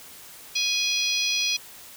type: harmonic tone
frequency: 830.6 Hz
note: G#5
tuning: in tune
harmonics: 3 / 4 / 5 / 6 / 7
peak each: -27 / -28 / -29 / -30 / -30 dBFS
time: 0.55-1.57 s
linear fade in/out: 10 ms
effects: white hiss -45 dBFS RMS until 1.96 s